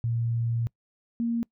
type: tone pair in turn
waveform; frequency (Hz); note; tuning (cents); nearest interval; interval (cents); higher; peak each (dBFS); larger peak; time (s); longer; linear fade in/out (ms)
sine; 116.54 / 233.1; A#2 / A#3; 0 / 0; octave; 1200; second; -24; neither; 0.04-0.67 / 1.2-1.43; first; 0
effects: noise-tail reverb RT60 0.1 s tail -25 dB re dry